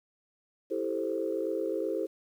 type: chord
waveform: sine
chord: A minor seventh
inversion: second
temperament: equal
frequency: 329.6 / 392 / 440 / 523.3 Hz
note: E4 / G4 / A4 / C5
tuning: 0 / 0 / 0 / 0 cents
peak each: -34 dBFS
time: 0.7-2.07 s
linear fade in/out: 20 ms
effects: tanh soft clip ceiling -18 dBFS + 10-bit